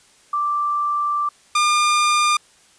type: tone pair in turn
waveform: sine / sawtooth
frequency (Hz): 1174.7 / 1204.9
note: D6 / D6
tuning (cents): 0 / +44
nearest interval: unison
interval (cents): 44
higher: second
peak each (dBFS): -18 / -11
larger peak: second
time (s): 0.33-1.29 / 1.55-2.37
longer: first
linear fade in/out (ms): 5
effects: white hiss -53 dBFS RMS until 2.78 s + resampled to 22050 Hz